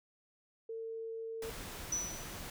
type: tone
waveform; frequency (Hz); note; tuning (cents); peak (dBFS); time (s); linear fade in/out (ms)
sine; 451.2; A4; +44; -39; 0.69-1.5; 5
type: noise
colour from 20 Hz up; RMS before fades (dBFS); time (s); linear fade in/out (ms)
pink; -45; 1.42-2.5; 2
type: tone with exponential decay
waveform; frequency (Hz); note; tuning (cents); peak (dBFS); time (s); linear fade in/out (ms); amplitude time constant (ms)
sine; 5940; F#8; +6; -30; 1.92-2.48; 5; 120
effects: none